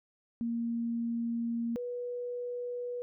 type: tone pair in turn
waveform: sine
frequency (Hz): 233.1 / 488.2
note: A#3 / B4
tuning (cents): 0 / -20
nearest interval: octave + minor second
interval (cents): 1280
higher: second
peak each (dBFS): -30 / -34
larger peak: first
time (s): 0.41-1.76 / 1.76-3.02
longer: first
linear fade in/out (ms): 0
effects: none